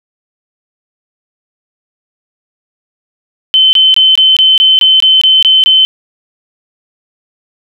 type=tone bursts; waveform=sine; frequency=3067 Hz; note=G7; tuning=38 cents flat; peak=-3 dBFS; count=11; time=3.54-5.85 s; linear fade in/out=0 ms; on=190 ms; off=22 ms; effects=none

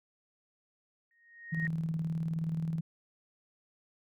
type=tone with exponential growth; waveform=sine; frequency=1864.7 Hz; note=A#6; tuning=in tune; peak=-30 dBFS; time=1.11-1.67 s; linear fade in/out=1 ms; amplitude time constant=120 ms
type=tone with tremolo; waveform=sine; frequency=162.1 Hz; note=E3; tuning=29 cents flat; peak=-29 dBFS; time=1.52-2.81 s; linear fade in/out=10 ms; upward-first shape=square; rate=19 Hz; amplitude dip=40%
effects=none

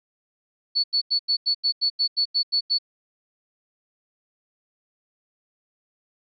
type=tone bursts; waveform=sine; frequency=4435 Hz; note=C#8; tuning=in tune; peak=-18 dBFS; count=12; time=0.75-2.786 s; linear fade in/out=20 ms; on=89 ms; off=88 ms; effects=none

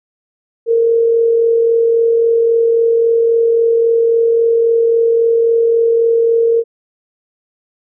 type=tone with amplitude modulation; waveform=sine; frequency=460.7 Hz; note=A#4; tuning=20 cents flat; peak=-7 dBFS; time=0.66-6.64 s; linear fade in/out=50 ms; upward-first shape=sine; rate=43.7 Hz; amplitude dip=35%; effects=none

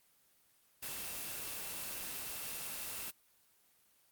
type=tone in noise; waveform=sine; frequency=2675 Hz; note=E7; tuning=25 cents sharp; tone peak=-53 dBFS; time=0.82-3.11 s; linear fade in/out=10 ms; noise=white; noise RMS=-42 dBFS; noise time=0.82-3.11 s; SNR=-14 dB; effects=white hiss -70 dBFS RMS until 4.11 s + Opus 24 kbps

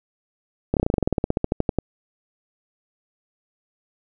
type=slowing click train; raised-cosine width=2 ms; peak=-6 dBFS; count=20; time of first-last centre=0.74-1.787 s; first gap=28 ms; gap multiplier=1.07; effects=none

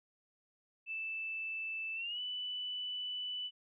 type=tone with pitch glide; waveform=sine; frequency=2641 to 2982 Hz; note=E7 to F#7; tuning=+3 to +13 cents; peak=-37 dBFS; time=0.86-3.51 s; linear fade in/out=50 ms; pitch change=+210 cents; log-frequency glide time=1.95-2.2 s; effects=none

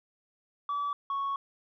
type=tone pair in turn; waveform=sine; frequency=1149 / 1108.1 Hz; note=D6 / C#6; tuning=-38 / -1 cents; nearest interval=minor second; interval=63 cents; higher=first; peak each=-27 / -27 dBFS; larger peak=neither; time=0.69-0.93 / 1.1-1.36 s; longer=second; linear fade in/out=2 ms; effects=tanh soft clip ceiling -27 dBFS

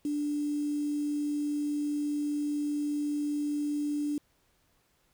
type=tone with quantisation; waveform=sine; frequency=293.7 Hz; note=D4; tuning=in tune; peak=-28 dBFS; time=0.05-4.18 s; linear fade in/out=2 ms; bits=8; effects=pink hiss -70 dBFS RMS until 5.13 s

